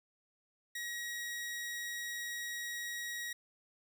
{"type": "tone", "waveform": "sawtooth", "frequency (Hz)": 1901, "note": "A#6", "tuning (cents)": 33, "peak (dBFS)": -35, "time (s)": [0.75, 3.33], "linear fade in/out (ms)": 5, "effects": []}